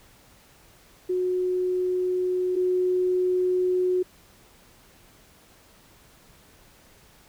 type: tone pair in turn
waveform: sine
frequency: 365.2 / 365.2 Hz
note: F#4 / F#4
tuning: -23 / -23 cents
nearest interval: unison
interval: 0 cents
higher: neither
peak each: -22 / -20 dBFS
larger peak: second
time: 1.09-2.56 / 2.56-4.03 s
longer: neither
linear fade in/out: 10 ms
effects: pink hiss -55 dBFS RMS until 7.28 s